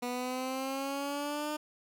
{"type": "exponential sweep", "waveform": "15% pulse", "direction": "up", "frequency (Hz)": [243.7, 303.6], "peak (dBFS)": -27, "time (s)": [0.02, 1.57], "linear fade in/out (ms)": 10, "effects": []}